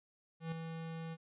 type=tone with ADSR envelope; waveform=square; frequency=163.4 Hz; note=E3; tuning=15 cents flat; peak=-36 dBFS; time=0.4-1.17 s; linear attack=120 ms; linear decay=3 ms; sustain=-6 dB; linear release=43 ms; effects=resampled to 8000 Hz